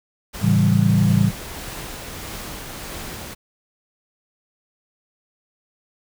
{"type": "noise with tremolo", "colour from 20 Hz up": "pink", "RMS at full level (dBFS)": -32, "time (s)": [0.33, 3.35], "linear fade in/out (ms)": 20, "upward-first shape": "triangle", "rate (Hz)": 1.6, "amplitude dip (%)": 25}
{"type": "chord", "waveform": "sine", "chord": "A dominant seventh", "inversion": "none", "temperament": "equal", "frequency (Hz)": [110, 138.59, 164.81, 196], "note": ["A2", "C#3", "E3", "G3"], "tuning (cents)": [0, 0, 0, 0], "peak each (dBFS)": [-18, -21, -19, -18], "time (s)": [0.41, 1.32], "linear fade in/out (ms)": 50}
{"effects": []}